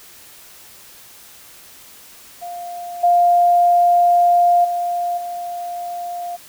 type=tone with level steps; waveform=sine; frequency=701 Hz; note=F5; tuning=6 cents sharp; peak=-27 / -10 / -18 / -24 dBFS; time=2.41-6.37 s; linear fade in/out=20 ms; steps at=3.03 / 4.64 / 5.17 s; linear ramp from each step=10 ms; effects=white hiss -43 dBFS RMS until 6.48 s